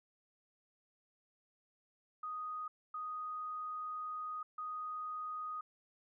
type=tone bursts at uneven times; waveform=sine; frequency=1244.5 Hz; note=D#6; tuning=in tune; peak=-39 dBFS; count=3; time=2.23-2.68 / 2.94-4.43 / 4.58-5.61 s; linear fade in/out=5 ms; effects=none